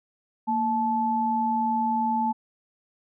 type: tone pair together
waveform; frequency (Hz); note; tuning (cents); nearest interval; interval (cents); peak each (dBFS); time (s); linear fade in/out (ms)
sine; 230.7 / 870; A#3 / A5; -18 / -20; octave + major seventh; 2298; -27 / -23; 0.47-2.33; 20
effects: none